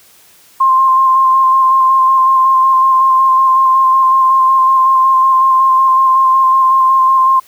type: tone with vibrato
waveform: sine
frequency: 1055 Hz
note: C6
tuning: 14 cents sharp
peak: -6 dBFS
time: 0.6-7.4 s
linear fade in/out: 10 ms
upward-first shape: square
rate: 5.4 Hz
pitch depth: 14 cents each way
effects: white hiss -45 dBFS RMS until 7.47 s + high-pass 60 Hz 12 dB/octave